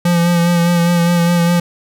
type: tone with vibrato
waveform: square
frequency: 172.3 Hz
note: F3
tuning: 23 cents flat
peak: -11 dBFS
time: 0.05-1.6 s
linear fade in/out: 5 ms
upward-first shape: sine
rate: 4.9 Hz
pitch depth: 26 cents each way
effects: none